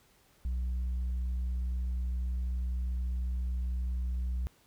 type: tone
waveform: sine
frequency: 62 Hz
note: B1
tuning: 7 cents sharp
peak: -27 dBFS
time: 0.45-4.47 s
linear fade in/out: 0 ms
effects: tanh soft clip ceiling -29 dBFS + pink hiss -65 dBFS RMS until 4.66 s